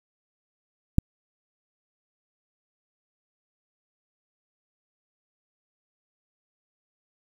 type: click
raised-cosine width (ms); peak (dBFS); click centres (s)
5; -5; 0.984
effects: 7-bit